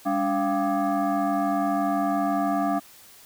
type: tone with frequency modulation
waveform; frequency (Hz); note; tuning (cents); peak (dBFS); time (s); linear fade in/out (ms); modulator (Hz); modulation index
sine; 201.5; G3; +48; -21; 0.05-2.8; 20; 489; 1.8
effects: white hiss -50 dBFS RMS until 3.25 s